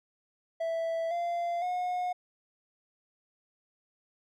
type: tone with pitch steps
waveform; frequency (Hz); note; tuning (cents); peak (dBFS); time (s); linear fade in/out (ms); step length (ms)
triangle; 659.3 / 690.1 / 722.3; E5 / F5 / F#5; 0 / -21 / -42; -27; 0.6-2.13; 10; 510
effects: none